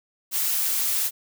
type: noise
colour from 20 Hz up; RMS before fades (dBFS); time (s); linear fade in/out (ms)
blue; -24; 0.31-1.11; 50
effects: none